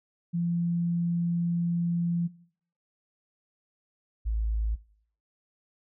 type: tone pair in turn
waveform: sine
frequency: 171.4 / 54.49 Hz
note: F3 / A1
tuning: -32 / -16 cents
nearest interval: octave + minor sixth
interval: 1984 cents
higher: first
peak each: -25 dBFS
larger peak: neither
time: 0.33-2.28 / 4.25-4.76 s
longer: first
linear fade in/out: 20 ms
effects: noise-tail reverb RT60 0.6 s tail -20 dB re dry